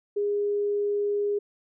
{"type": "tone", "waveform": "sine", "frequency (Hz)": 409.8, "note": "G#4", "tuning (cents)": -23, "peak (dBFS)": -23, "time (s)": [0.16, 1.39], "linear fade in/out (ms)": 10, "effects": []}